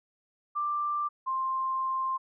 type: tone pair in turn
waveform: sine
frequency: 1181 / 1052.2 Hz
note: D6 / C6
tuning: +9 / +9 cents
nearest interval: major second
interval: 200 cents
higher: first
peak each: -27 / -27 dBFS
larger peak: neither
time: 0.55-1.09 / 1.26-2.18 s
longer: second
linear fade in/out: 20 ms
effects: none